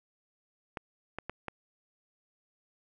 clicks, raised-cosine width 0.5 ms, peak -21 dBFS, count 4, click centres 0.772 / 1.186 / 1.296 / 1.483 s, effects none

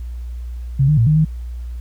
sine tone with pitch steps, 135.4 / 150.8 / 114.8 / 153.1 / 157 Hz, C#3 / D3 / A#2 / D#3 / D#3, -40 / +46 / -26 / -28 / +16 cents, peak -10 dBFS, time 0.79-1.25 s, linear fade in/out 10 ms, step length 92 ms, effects added 60 Hz sine -25 dBFS peak until 1.8 s + pink hiss -54 dBFS RMS until 1.8 s

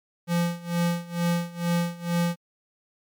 square tone with tremolo, 172.1 Hz, F3, 25 cents flat, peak -21 dBFS, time 0.27-2.36 s, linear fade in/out 50 ms, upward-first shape sine, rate 2.2 Hz, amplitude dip 90%, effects MP3 96 kbps

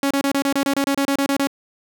sawtooth tone bursts, 277.5 Hz, C#4, 2 cents sharp, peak -13 dBFS, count 14, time 0.03-1.472 s, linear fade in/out 2 ms, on 77 ms, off 28 ms, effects none

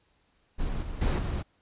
brown noise with level steps, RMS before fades -31 / -36 / -23 / -29 dBFS, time 0.58-1.43 s, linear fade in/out 20 ms, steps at 0.82 / 1.01 / 1.18 s, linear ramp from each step 10 ms, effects pink hiss -69 dBFS RMS until 1.61 s + resampled to 8000 Hz

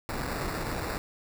pink noise with sample-and-hold, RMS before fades -33 dBFS, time 0.09-0.98 s, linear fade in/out 0 ms, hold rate 3150 Hz, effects none

